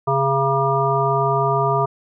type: harmonic tone with a mistuned harmonic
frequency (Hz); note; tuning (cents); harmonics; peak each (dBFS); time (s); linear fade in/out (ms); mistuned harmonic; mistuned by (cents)
136.8; C#3; -23; 1 / 3 / 5 / 7 / 9; -22 / -22 / -22 / -22 / -22; 0.07-1.86; 10; 9; -49
effects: none